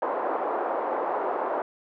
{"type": "band-pass noise", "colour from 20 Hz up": "white", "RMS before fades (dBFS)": -28, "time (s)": [0.02, 1.62], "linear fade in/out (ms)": 2, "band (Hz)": [370, 1000], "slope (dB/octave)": 24, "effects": []}